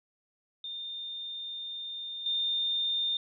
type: tone with level steps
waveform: sine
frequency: 3622 Hz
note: A7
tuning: 49 cents sharp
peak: -36 / -27 dBFS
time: 0.64-3.17 s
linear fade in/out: 2 ms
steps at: 2.26 s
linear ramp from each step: 2 ms
effects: none